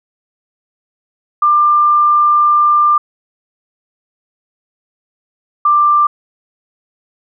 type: tone pair in turn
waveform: sine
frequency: 1192 / 1183.8 Hz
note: D6 / D6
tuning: +25 / +13 cents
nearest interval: unison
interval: 12 cents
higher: first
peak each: -7 dBFS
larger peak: neither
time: 1.42-2.98 / 5.65-6.07 s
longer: first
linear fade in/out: 5 ms
effects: none

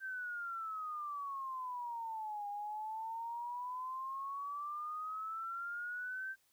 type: exponential two-way sweep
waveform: sine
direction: down then up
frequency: 1568 to 812 to 1568 Hz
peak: -39 dBFS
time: 0-6.36 s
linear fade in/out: 50 ms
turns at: 2.48 s
effects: white hiss -74 dBFS RMS until 6.52 s

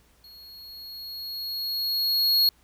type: tone with level ramp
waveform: square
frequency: 4313 Hz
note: C#8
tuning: 48 cents flat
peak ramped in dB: -47 to -17 dBFS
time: 0.24-2.49 s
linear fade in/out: 2 ms
effects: added 60 Hz sine -62 dBFS peak until 2.63 s + pink hiss -62 dBFS RMS until 2.63 s

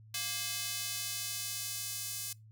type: tone with high-pass filter sweep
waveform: square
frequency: 233.1 Hz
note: A#3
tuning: in tune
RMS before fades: -38 dBFS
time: 0.14-2.33 s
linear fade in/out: 5 ms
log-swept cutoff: 3400 to 6400 Hz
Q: 0.77
effects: noise-tail reverb RT60 0.2 s tail -23 dB re dry + added 109 Hz sine -53 dBFS peak until 2.51 s

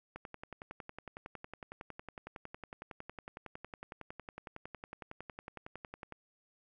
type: click train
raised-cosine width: 0.5 ms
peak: -29 dBFS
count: 66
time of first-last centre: 0.16-6.123 s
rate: 10.9 Hz
effects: none

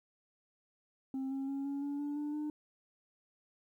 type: tone with pitch steps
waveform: sine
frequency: 266 / 270.6 / 275.4 / 280.2 / 285.1 / 290.1 / 295.1 / 300.3 Hz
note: C4 / C#4 / C#4 / C#4 / C#4 / D4 / D4 / D4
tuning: +29 / -42 / -11 / +19 / +49 / -21 / +8 / +39 cents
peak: -32 dBFS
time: 1.14-2.5 s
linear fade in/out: 2 ms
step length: 170 ms
effects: tanh soft clip ceiling -34 dBFS + 12-bit

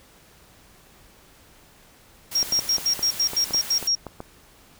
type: noise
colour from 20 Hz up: white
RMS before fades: -35 dBFS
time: 2.31-3.88 s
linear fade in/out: 10 ms
type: tone bursts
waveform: sine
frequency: 5590 Hz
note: F8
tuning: 1 cent sharp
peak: -18 dBFS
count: 10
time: 2.35-3.952 s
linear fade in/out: 5 ms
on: 81 ms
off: 88 ms
type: clicks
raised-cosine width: 1 ms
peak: -19 dBFS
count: 11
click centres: 2.429 / 2.524 / 2.591 / 2.783 / 2.993 / 3.334 / 3.508 / 3.546 / 3.827 / 4.067 / 4.204 s
effects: pink hiss -53 dBFS RMS until 4.79 s

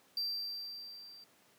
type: tone with level ramp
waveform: triangle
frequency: 4699 Hz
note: D8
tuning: in tune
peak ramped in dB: -31 to -51 dBFS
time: 0.17-1.24 s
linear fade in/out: 2 ms
effects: pink hiss -66 dBFS RMS until 1.58 s + high-pass 200 Hz 12 dB/octave

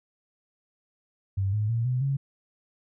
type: tone with pitch steps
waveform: sine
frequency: 97.3 / 106.11 / 115.71 / 126.18 / 137.6 Hz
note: G2 / G#2 / A#2 / B2 / C#3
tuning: -12 / +38 / -12 / +38 / -12 cents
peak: -23 dBFS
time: 1.37-2.17 s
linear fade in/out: 10 ms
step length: 160 ms
effects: none

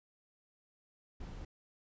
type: noise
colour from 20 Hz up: brown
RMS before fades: -45 dBFS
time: 1.2-1.45 s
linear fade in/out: 5 ms
effects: resampled to 16000 Hz

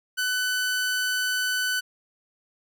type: tone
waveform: sawtooth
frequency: 1500 Hz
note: F#6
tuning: 23 cents sharp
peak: -20 dBFS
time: 0.17-1.81 s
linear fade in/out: 20 ms
effects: none

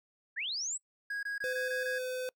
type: linear sweep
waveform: sine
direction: up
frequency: 1568 to 8100 Hz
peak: -33 dBFS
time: 0.36-0.78 s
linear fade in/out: 20 ms
type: tone bursts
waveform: triangle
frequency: 1647 Hz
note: G#6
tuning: 15 cents flat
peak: -32 dBFS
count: 6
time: 1.1-1.985 s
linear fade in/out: 5 ms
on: 130 ms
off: 21 ms
type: tone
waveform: square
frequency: 508 Hz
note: B4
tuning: 49 cents sharp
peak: -35 dBFS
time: 1.44-2.29 s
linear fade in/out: 0 ms
effects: noise-tail reverb RT60 0.1 s tail -26 dB re dry

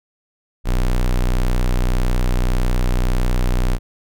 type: tone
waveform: square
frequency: 30.87 Hz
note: B0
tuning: in tune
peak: -15 dBFS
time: 0.64-3.79 s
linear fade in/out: 50 ms
effects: none

